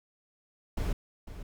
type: noise with echo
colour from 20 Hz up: brown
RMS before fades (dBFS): -30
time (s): 0.77-0.93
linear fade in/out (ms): 5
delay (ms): 500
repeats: 1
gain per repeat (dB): -12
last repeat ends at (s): 1.43
effects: none